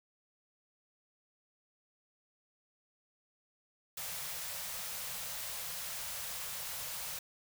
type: band-stop noise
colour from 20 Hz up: white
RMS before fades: -41 dBFS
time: 3.97-7.19 s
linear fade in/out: 5 ms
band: 200 to 460 Hz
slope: 96 dB/octave
effects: none